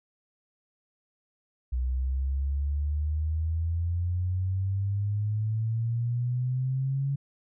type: exponential sweep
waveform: sine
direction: up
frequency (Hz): 61.9 to 140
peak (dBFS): -25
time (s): 1.72-7.16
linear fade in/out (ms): 10
effects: none